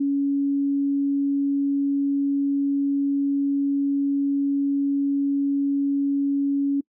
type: tone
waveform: sine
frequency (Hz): 280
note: C#4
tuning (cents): +18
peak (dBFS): -19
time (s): 0-6.81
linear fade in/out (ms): 10
effects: noise-tail reverb RT60 0.1 s tail -25 dB re dry